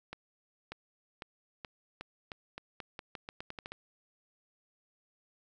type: accelerating click train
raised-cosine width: 0.3 ms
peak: -25 dBFS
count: 16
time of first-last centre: 0.13-3.72 s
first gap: 590 ms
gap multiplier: 0.85
effects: none